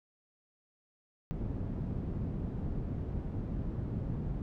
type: low-pass noise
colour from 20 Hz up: white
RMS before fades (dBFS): -36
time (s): 1.31-4.42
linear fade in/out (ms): 0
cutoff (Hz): 160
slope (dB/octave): 12
effects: none